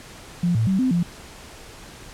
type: tone with pitch steps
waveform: sine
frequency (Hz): 174.4 / 112.1 / 190.9 / 257.7 / 173.4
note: F3 / A2 / G3 / C4 / F3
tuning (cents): -2 / +33 / -46 / -26 / -12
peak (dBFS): -17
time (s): 0.43-1.03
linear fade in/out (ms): 5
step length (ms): 120
effects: pink hiss -42 dBFS RMS until 2.13 s + low-pass 10000 Hz 12 dB/octave